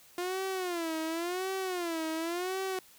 sawtooth tone with vibrato, 349.2 Hz, F4, in tune, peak -28 dBFS, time 0.18-2.79 s, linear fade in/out 2 ms, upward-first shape sine, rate 0.92 Hz, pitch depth 160 cents each way, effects white hiss -58 dBFS RMS until 2.98 s

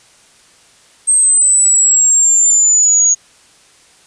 sine linear sweep, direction down, 8372 to 6645 Hz, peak -7 dBFS, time 1.07-3.15 s, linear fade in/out 20 ms, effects white hiss -47 dBFS RMS until 4.06 s + resampled to 22050 Hz

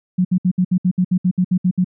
sine tone bursts, 182.1 Hz, F#3, 27 cents flat, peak -12 dBFS, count 13, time 0.18-1.845 s, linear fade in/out 10 ms, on 69 ms, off 64 ms, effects none

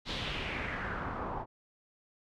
pink noise with low-pass filter sweep, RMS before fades -37 dBFS, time 0.05-1.46 s, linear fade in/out 50 ms, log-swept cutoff 4100 to 850 Hz, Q 2.9, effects none

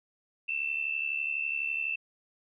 sine tone pair together, 2629 / 2701 Hz, E7 / E7, -5 / +42 cents, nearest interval unison, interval 47 cents, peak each -32 / -32 dBFS, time 0.48-1.96 s, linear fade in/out 10 ms, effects none

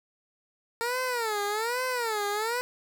15% pulse tone with vibrato, 456.8 Hz, A#4, 35 cents flat, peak -21 dBFS, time 0.81-2.61 s, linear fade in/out 0 ms, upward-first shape sine, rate 1.2 Hz, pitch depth 200 cents each way, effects none

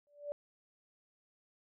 sine tone with exponential growth, 582 Hz, D5, 16 cents flat, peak -33 dBFS, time 0.07-0.32 s, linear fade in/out 0 ms, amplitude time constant 54 ms, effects none

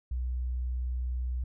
sine tone, 62.1 Hz, B1, 10 cents sharp, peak -29 dBFS, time 0.11-1.44 s, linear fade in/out 5 ms, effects none

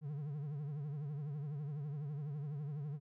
triangle tone with vibrato, 146 Hz, D3, 10 cents flat, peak -37 dBFS, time 0.01-3 s, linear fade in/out 50 ms, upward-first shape triangle, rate 12 Hz, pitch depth 130 cents each way, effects none

